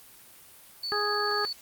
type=tone; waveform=sine; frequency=4473 Hz; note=C#8; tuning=15 cents sharp; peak=-30 dBFS; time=0.83-1.53 s; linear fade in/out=5 ms
type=harmonic tone; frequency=415.3 Hz; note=G#4; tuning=in tune; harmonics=1 / 2 / 3 / 4; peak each=-31 / -35 / -30 / -32 dBFS; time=0.92-1.45 s; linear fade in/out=0 ms
effects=white hiss -52 dBFS RMS until 1.61 s + Opus 32 kbps